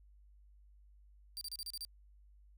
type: tone bursts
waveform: sawtooth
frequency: 4686 Hz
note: D8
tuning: 5 cents flat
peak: -38 dBFS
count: 7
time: 1.37-1.849 s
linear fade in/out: 0 ms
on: 41 ms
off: 32 ms
effects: added 50 Hz sine -59 dBFS peak until 2.57 s